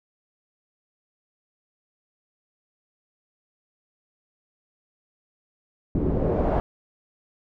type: noise with low-pass filter sweep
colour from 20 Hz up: pink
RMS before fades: -23 dBFS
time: 5.95-6.6 s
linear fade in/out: 0 ms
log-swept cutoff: 320 to 780 Hz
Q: 1.6
effects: none